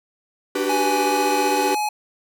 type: chord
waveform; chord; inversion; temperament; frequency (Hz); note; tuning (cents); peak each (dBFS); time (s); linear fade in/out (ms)
45% pulse; G major seventh; second; equal with one note detuned; 293.7 / 376.7 / 392 / 493.9; D4 / F#4 / G4 / B4; 0 / +31 / 0 / 0; -26; 0.55-1.75; 5
type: tone with pitch glide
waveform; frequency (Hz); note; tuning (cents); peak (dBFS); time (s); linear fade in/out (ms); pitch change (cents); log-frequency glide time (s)
square; 835 to 842.8; G#5 to G#5; +9 to +25; -21; 0.69-1.89; 5; +16; 0.97-1.63
effects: none